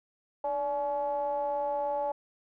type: ring-modulated tone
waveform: triangle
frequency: 136.7 Hz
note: C#3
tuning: 24 cents flat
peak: -23 dBFS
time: 0.44-2.12 s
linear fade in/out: 5 ms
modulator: 715 Hz
effects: none